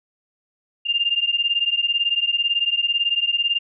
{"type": "beating tone pair", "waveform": "sine", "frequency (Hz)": [2794, 2812], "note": ["F7", "F7"], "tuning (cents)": [0, 11], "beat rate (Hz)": 18, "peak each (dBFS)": -21, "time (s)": [0.85, 3.59], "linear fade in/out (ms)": 20, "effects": []}